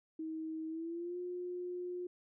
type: tone with pitch glide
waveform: sine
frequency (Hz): 318.3 to 357.3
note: D#4 to F4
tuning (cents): +39 to +40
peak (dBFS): -38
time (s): 0.19-2.07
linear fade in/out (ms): 5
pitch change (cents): +201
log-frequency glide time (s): 0.68-1.18
effects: none